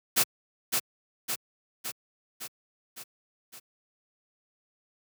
white noise with echo, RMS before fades -22 dBFS, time 0.16-0.24 s, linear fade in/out 20 ms, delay 560 ms, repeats 6, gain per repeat -4 dB, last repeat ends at 3.6 s, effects high-pass 100 Hz 12 dB/octave

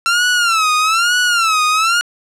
sawtooth tone with vibrato, 1350 Hz, E6, 41 cents sharp, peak -8 dBFS, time 0.06-2.01 s, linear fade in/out 0 ms, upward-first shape sine, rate 1.1 Hz, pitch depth 150 cents each way, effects low-pass 9000 Hz 12 dB/octave

